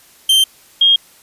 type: tone pair in turn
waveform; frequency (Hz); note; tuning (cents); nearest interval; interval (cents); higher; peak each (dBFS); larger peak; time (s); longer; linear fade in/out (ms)
45% pulse / sine; 3136 / 3241; G7 / G#7; 0 / -43; minor second; 57; second; -8 / -7; second; 0.29-0.44 / 0.81-0.96; neither; 5
effects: white hiss -47 dBFS RMS until 1.22 s + resampled to 32000 Hz